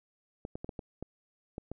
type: clicks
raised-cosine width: 2 ms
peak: -25 dBFS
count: 8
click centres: 0.451 / 0.555 / 0.645 / 0.692 / 0.792 / 1.026 / 1.581 / 1.716 s
effects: none